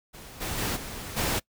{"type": "noise with level steps", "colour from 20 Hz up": "pink", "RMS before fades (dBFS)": [-45, -32, -29, -38, -27], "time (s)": [0.13, 1.4], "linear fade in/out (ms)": 20, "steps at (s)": [0.4, 0.57, 0.75, 1.16], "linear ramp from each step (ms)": 20, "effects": ["noise-tail reverb RT60 0.1 s tail -23 dB re dry"]}